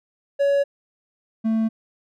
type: tone pair in turn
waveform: triangle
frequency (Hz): 562 / 222.5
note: C#5 / A3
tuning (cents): +24 / +20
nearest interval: octave + major third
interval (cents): 1604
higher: first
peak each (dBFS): -14 / -16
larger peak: first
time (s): 0.39-0.64 / 1.44-1.69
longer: neither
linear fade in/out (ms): 20
effects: none